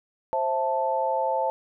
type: chord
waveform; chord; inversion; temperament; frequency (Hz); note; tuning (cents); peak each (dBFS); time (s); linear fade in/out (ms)
sine; A minor; first; just; 528 / 660 / 880; C5 / E5 / A5; +16 / +2 / 0; -27 / -29 / -25; 0.33-1.5; 0
effects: none